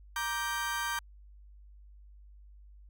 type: chord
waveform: 35% pulse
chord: G minor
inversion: first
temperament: just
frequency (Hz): 940.8 / 1176 / 1568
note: Bb5 / D6 / G6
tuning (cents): +16 / +2 / 0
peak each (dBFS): -35 / -36 / -33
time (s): 0.16-0.99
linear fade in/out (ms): 2
effects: added 50 Hz sine -51 dBFS peak until 2.89 s